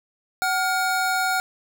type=tone pair together; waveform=square; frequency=752 / 1419.6 Hz; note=F#5 / F6; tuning=+28 / +28 cents; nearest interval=major seventh; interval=1100 cents; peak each=-24 dBFS; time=0.42-1.4 s; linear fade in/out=0 ms; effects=none